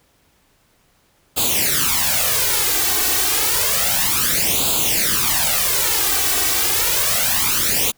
white noise with flanger, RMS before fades -18 dBFS, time 1.36-7.92 s, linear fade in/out 20 ms, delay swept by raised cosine 0.26 to 2.66 ms, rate 0.3 Hz, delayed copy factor +0.8, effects pink hiss -59 dBFS RMS until 7.97 s

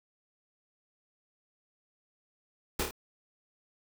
pink noise with echo, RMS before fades -30 dBFS, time 2.79-2.83 s, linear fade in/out 5 ms, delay 27 ms, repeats 3, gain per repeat -4 dB, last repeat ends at 2.911 s, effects none

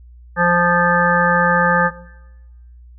harmonic tone, 174.61 Hz, F3, in tune, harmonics 1 / 3 / 5 / 7 / 9 / 10, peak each -19 / -19 / -19 / -19 / -19 / -19 dBFS, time 0.36-1.91 s, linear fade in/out 50 ms, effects noise-tail reverb RT60 1.0 s tail -18 dB re dry + added 60 Hz sine -39 dBFS peak until 2.98 s

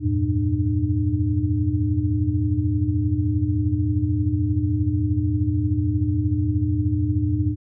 sine tone cluster, 84.4 / 97.5 / 114.1 / 300.7 Hz, E2 / G2 / A#2 / D4, +41 / -9 / -37 / +41 cents, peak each -24 dBFS, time 0-7.56 s, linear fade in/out 50 ms, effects none

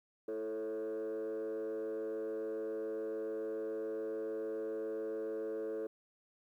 sine tone with frequency modulation, 439.1 Hz, A4, 4 cents flat, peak -34 dBFS, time 0.28-5.87 s, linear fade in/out 5 ms, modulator 107 Hz, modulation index 0.91, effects tanh soft clip ceiling -35 dBFS + 12-bit

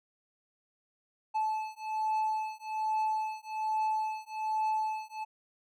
triangle beating tone pair, 868 / 869.2 Hz, A5 / A5, -24 / -21 cents, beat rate 1.2 Hz, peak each -31 dBFS, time 1.34-5.25 s, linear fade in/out 20 ms, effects none

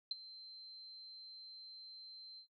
sine tone with ADSR envelope, 4110 Hz, C8, 32 cents flat, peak -33 dBFS, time 0.11-2.47 s, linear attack 3 ms, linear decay 19 ms, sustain -19 dB, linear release 90 ms, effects noise-tail reverb RT60 0.1 s tail -17 dB re dry

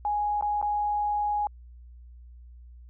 sine tone with dropouts, 830.6 Hz, G#5, in tune, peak -24 dBFS, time 0.05-1.47 s, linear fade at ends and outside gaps 1 ms, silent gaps 0.411-0.424 / 0.615-0.626 s, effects added 60 Hz sine -45 dBFS peak until 2.89 s

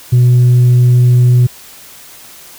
sine tone with tanh clipping, 123.47 Hz, B2, in tune, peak -5 dBFS, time 0.12-1.47 s, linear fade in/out 10 ms, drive 1 dB, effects white hiss -36 dBFS RMS until 2.58 s

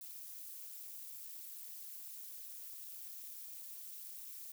violet noise with amplitude modulation, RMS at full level -45 dBFS, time 0.01-4.52 s, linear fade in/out 2 ms, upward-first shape sine, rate 265 Hz, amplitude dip 100%, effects none

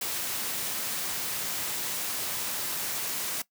white noise, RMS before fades -32 dBFS, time 0.01-3.42 s, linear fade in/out 5 ms, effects noise-tail reverb RT60 0.1 s tail -19 dB re dry + high-pass 100 Hz 12 dB/octave

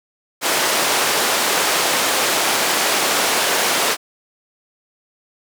pink band-pass noise, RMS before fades -18 dBFS, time 0.41-3.97 s, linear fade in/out 50 ms, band 470 to 12000 Hz, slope 12 dB/octave, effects none

